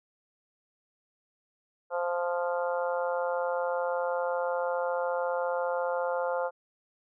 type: harmonic tone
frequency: 174.6 Hz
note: F3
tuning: in tune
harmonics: 3 / 4 / 5 / 6 / 7 / 8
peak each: -29 / -36 / -35 / -40 / -41 / -39 dBFS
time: 1.9-6.51 s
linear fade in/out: 50 ms
effects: none